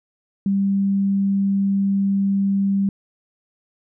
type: tone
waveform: sine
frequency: 197 Hz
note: G3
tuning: 9 cents sharp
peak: -16 dBFS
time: 0.46-2.89 s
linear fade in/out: 2 ms
effects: none